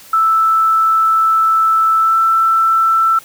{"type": "tone with pitch glide", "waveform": "sine", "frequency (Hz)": [1318.5, 1331.5], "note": ["E6", "E6"], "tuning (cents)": [0, 17], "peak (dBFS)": -9, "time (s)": [0.13, 3.19], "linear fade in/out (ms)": 5, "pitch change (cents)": 17, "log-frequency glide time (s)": [2, 2.18], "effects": ["white hiss -40 dBFS RMS until 3.24 s"]}